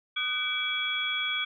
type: tone cluster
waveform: sine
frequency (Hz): 1234 / 1503 / 2308 / 3340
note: D#6 / F#6 / D7 / G#7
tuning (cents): -15 / +27 / -31 / +9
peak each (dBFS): -38 / -36 / -31 / -30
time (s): 0.16-1.45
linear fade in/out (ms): 10
effects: none